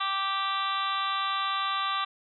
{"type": "harmonic tone", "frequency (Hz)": 390.6, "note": "G4", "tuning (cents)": -6, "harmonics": [2, 3, 4, 5, 6, 7, 8, 9, 10], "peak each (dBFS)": [-38, -28, -39, -41, -43, -40, -41, -36, -38], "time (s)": [0, 2.05], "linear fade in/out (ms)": 10, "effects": []}